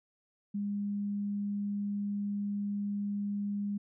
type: tone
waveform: sine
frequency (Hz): 203.3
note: G#3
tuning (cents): -37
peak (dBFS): -31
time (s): 0.54-3.78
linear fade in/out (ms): 10
effects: none